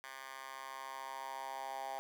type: tone with high-pass filter sweep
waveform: 10% pulse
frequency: 133.9 Hz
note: C3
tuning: 40 cents sharp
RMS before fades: -45 dBFS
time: 0.04-1.99 s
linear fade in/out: 0 ms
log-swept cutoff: 1300 to 780 Hz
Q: 4.7
effects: none